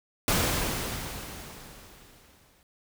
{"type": "noise with exponential decay", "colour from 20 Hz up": "pink", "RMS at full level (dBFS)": -23, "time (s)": [0.28, 2.63], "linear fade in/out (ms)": 1, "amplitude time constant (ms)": 510, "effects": []}